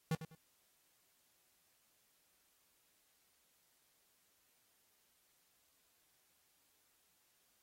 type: tone with echo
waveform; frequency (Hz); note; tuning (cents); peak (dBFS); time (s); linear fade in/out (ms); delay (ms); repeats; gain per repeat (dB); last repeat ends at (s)
square; 160; D#3; +49; -33; 0.11-0.15; 2; 100; 2; -12; 0.35
effects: white hiss -75 dBFS RMS until 7.62 s + AAC 48 kbps